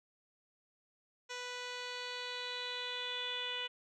10% pulse tone with low-pass filter sweep, 493.9 Hz, B4, in tune, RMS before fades -41 dBFS, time 1.29-3.68 s, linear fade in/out 20 ms, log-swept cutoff 5200 to 3200 Hz, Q 7.3, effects none

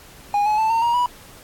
triangle tone with pitch steps, 820 / 849.4 / 879.9 / 911.4 / 944.1 / 978 Hz, G#5 / G#5 / A5 / A#5 / A#5 / B5, -22 / +39 / 0 / -39 / +22 / -17 cents, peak -14 dBFS, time 0.34-1.06 s, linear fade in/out 2 ms, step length 120 ms, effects pink hiss -45 dBFS RMS until 1.43 s + AAC 64 kbps

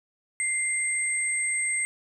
sine tone pair together, 2091 / 8364 Hz, C7 / C9, -2 / -2 cents, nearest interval 2 octaves, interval 2400 cents, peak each -27 dBFS, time 0.4-1.85 s, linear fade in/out 0 ms, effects none

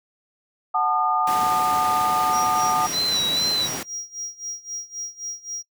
sine chord, D# diminished, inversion first, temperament equal with one note detuned, 740 / 880 / 1216.1 Hz, F#5 / A5 / D#6, 0 / 0 / -40 cents, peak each -23 / -24 / -22 dBFS, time 0.74-2.87 s, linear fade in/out 10 ms
pink noise, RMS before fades -30 dBFS, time 1.27-3.83 s, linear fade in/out 2 ms
triangle tone with tremolo, 5700 Hz, F8, 34 cents sharp, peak -27 dBFS, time 2.32-5.63 s, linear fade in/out 20 ms, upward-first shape sine, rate 3.8 Hz, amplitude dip 90%
sine tone with vibrato, 3980 Hz, B7, 13 cents sharp, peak -20 dBFS, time 2.92-3.69 s, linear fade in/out 50 ms, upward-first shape sine, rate 2.2 Hz, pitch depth 49 cents each way
effects noise-tail reverb RT60 0.1 s tail -17 dB re dry + high-pass 150 Hz 12 dB/octave

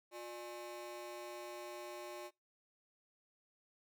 30% pulse ring-modulated tone, 477.4 Hz, A#4, 41 cents sharp, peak -40 dBFS, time 0.11-2.31 s, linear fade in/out 50 ms, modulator 121 Hz, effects noise-tail reverb RT60 0.2 s tail -22 dB re dry

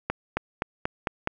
accelerating click train, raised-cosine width 0.5 ms, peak -10 dBFS, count 6, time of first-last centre 0.1-1.274 s, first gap 270 ms, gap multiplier 0.93, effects none

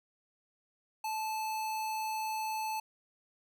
square tone, 872 Hz, A5, 16 cents flat, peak -34 dBFS, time 1.04-2.8 s, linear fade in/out 5 ms, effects 12-bit

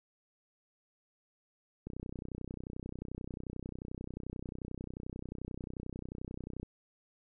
click train, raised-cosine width 3 ms, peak -28 dBFS, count 150, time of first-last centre 1.87-6.63 s, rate 31.3 Hz, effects none

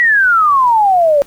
sine exponential sweep, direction down, 1961 to 554.4 Hz, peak -7 dBFS, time 0-1.22 s, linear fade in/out 0 ms, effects pink hiss -42 dBFS RMS until 1.26 s + Opus 32 kbps

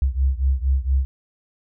sine beating tone pair, 65 / 69.3 Hz, C2 / C#2, -11 / 0 cents, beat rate 4.3 Hz, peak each -19 / -21 dBFS, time 0.02-1.05 s, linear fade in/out 0 ms, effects none

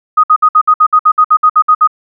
sine tone bursts, 1248 Hz, D#6, 5 cents sharp, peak -3 dBFS, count 14, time 0.17-1.875 s, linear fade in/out 10 ms, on 67 ms, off 59 ms, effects none

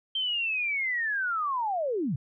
sine linear sweep, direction down, 3150 to 113.3 Hz, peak -26 dBFS, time 0.15-2.16 s, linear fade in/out 5 ms, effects none

